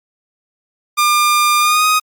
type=tone with pitch glide; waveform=sawtooth; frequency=1200 to 1251 Hz; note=D6 to D#6; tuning=+37 to +9 cents; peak=-7 dBFS; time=0.97-2 s; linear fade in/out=20 ms; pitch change=+72 cents; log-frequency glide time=1.59-1.86 s; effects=Opus 48 kbps